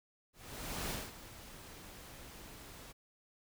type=noise with ADSR envelope; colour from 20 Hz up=pink; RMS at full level=-38 dBFS; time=0.33-2.93 s; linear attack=570 ms; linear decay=210 ms; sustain=-14 dB; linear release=21 ms; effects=none